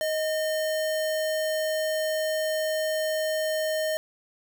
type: tone with sample-and-hold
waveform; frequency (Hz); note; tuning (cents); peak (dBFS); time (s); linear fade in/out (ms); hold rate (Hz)
sine; 626; D#5; +10; -24; 0.01-3.97; 0; 2450
effects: none